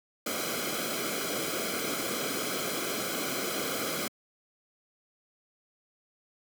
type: noise with comb filter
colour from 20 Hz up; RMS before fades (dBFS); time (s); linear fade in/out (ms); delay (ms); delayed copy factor
pink; -32; 0.26-4.08; 5; 1.1; -0.75
effects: high-pass 200 Hz 12 dB/octave